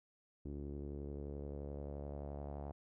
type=tone with low-pass filter sweep; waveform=sawtooth; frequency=71.5 Hz; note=D2; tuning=46 cents flat; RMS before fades=-45 dBFS; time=0.45-2.72 s; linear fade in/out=5 ms; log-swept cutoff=330 to 740 Hz; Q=2.9; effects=none